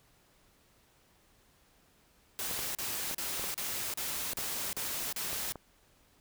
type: noise bursts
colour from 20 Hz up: white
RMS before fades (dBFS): -36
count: 8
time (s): 2.39-5.522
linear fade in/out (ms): 0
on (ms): 360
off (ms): 36
type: clicks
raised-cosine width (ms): 1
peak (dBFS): -28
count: 10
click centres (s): 2.512 / 2.591 / 3.112 / 3.396 / 3.441 / 4.333 / 4.387 / 4.772 / 5.33 / 5.557
effects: pink hiss -66 dBFS RMS until 6.2 s